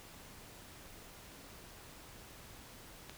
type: click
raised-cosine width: 0.2 ms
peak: -29 dBFS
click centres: 3.096 s
effects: pink hiss -54 dBFS RMS until 3.17 s